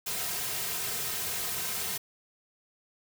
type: noise with comb filter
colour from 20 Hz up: white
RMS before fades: -33 dBFS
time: 0.06-1.98 s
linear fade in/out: 10 ms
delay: 3.5 ms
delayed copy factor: -0.8
effects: none